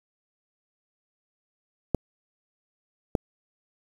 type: clicks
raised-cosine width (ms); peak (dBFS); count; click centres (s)
2; -8; 2; 1.947 / 3.152
effects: 7-bit